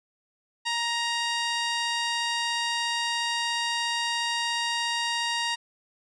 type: tone with low-pass filter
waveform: 15% pulse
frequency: 937 Hz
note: A#5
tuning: 9 cents sharp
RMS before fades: -28 dBFS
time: 0.65-5.56 s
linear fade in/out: 20 ms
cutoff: 6200 Hz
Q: 3.9
effects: none